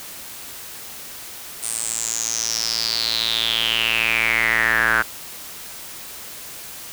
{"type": "tone with band-pass filter sweep", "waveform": "square", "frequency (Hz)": 56.9, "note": "A#1", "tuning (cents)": -41, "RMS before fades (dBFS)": -21, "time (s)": [1.62, 5.03], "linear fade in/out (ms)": 20, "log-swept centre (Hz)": [9200, 1500], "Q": 7.6, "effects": ["white hiss -36 dBFS RMS until 6.92 s"]}